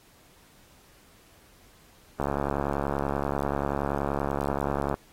click train, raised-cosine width 1 ms, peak -13 dBFS, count 194, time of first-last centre 2.2-4.941 s, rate 70.4 Hz, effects pink hiss -58 dBFS RMS until 5.12 s + AAC 48 kbps

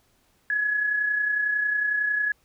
sine tone pair together, 1661.2 / 1692.2 Hz, G#6 / G#6, 0 / +32 cents, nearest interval unison, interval 32 cents, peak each -32 / -22 dBFS, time 0.5-2.32 s, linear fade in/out 2 ms, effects pink hiss -65 dBFS RMS until 2.44 s

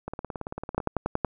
two click trains, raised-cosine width 1 ms, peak -10 / -19 dBFS, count 6 / 14, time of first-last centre 0.78-1.247 / 0.08-0.802 s, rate 10.7 / 18 Hz, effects none

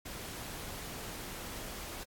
pink noise, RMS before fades -43 dBFS, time 0.05-2.04 s, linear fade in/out 10 ms, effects AAC 64 kbps

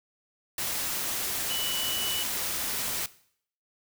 sine tone in noise, 2960 Hz, F#7, in tune, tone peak -31 dBFS, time 1.5-2.23 s, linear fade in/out 2 ms, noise white, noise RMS -31 dBFS, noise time 0.58-3.06 s, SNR -3 dB, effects noise-tail reverb RT60 0.6 s tail -18 dB re dry

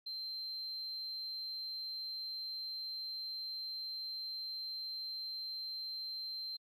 sine tone, 4127 Hz, C8, 25 cents flat, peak -38 dBFS, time 0.06-6.57 s, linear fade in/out 10 ms, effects tanh soft clip ceiling -37 dBFS + AAC 48 kbps

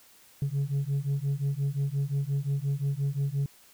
sine beating tone pair, 137.2 / 142.9 Hz, C#3 / D3, -17 / -47 cents, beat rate 5.7 Hz, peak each -27 dBFS, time 0.42-3.46 s, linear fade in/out 2 ms, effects tanh soft clip ceiling -23 dBFS + white hiss -57 dBFS RMS until 3.73 s

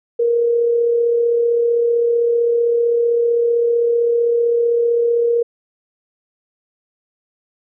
sine tone with amplitude modulation, 470.4 Hz, A#4, 16 cents sharp, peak -11 dBFS, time 0.19-5.43 s, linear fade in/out 10 ms, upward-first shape sine, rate 35.6 Hz, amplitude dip 35%, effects none

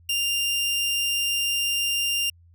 sawtooth tone, 2794 Hz, F7, in tune, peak -19 dBFS, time 0.09-2.3 s, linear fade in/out 5 ms, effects added 85 Hz sine -51 dBFS peak until 2.54 s

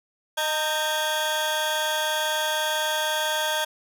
40% pulse tone cluster, 618 / 916 / 1568 / 3350 Hz, D#5 / A#5 / G6 / G#7, -12 / -31 / 0 / +14 cents, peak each -28 dBFS, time 0.37-3.65 s, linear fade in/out 10 ms, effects none

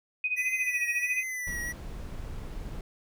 sine tone with tremolo, 2500 Hz, D#7, 8 cents sharp, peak -24 dBFS, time 0.24-1.23 s, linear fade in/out 2 ms, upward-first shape sine, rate 14 Hz, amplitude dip 80%
square tone with vibrato, 1975.5 Hz, B6, in tune, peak -33 dBFS, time 0.36-1.73 s, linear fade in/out 20 ms, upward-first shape triangle, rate 1.4 Hz, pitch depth 71 cents each way
brown noise, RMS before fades -38 dBFS, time 1.47-2.81 s, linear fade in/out 2 ms
effects none

